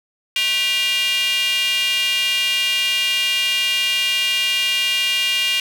square tone with high-pass filter, 217.1 Hz, A3, 23 cents flat, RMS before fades -19 dBFS, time 0.36-5.6 s, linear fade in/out 2 ms, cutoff 2700 Hz, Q 5.9, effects none

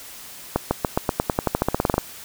accelerating click train, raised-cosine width 1 ms, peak -4 dBFS, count 18, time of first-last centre 0.56-1.981 s, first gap 150 ms, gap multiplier 0.92, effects white hiss -40 dBFS RMS until 2.24 s

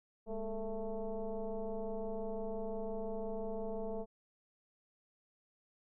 sine tone with frequency modulation, 230.9 Hz, A#3, 16 cents flat, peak -36 dBFS, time 0.26-4.06 s, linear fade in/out 50 ms, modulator 218 Hz, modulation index 2.2, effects none

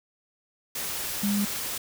sine tone in noise, 203.6 Hz, G#3, 34 cents flat, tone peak -23 dBFS, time 1.23-1.45 s, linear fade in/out 5 ms, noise white, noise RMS -32 dBFS, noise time 0.75-1.78 s, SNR +6 dB, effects none

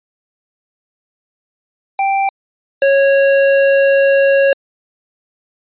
square tone pair in turn, 784 / 550.9 Hz, G5 / C#5, 0 / -11 cents, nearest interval tritone, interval 611 cents, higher first, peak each -13 / -9 dBFS, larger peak second, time 1.99-2.29 / 2.82-4.53 s, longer second, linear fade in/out 2 ms, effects resampled to 8000 Hz

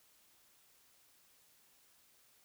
silence, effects white hiss -68 dBFS RMS until 2.44 s

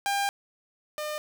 sawtooth tone pair in turn, 800 / 604.5 Hz, G5 / D5, +35 / +50 cents, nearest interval perfect fourth, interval 485 cents, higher first, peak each -21 / -27 dBFS, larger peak first, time 0.06-0.29 / 0.98-1.18 s, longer first, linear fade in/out 0 ms, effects none

